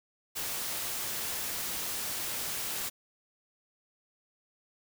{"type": "noise", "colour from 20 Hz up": "white", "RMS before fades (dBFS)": -35, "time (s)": [0.35, 2.9], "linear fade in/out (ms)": 20, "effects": []}